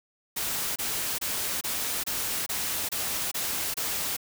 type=noise bursts; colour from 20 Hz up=white; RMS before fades=-30 dBFS; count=9; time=0.36-4.168 s; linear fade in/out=10 ms; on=400 ms; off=26 ms; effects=none